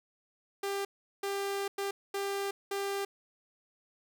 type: tone bursts at uneven times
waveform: sawtooth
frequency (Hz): 397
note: G4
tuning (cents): +22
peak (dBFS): -28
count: 5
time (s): 0.63-0.85 / 1.23-1.68 / 1.78-1.91 / 2.14-2.51 / 2.71-3.05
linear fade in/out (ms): 5
effects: none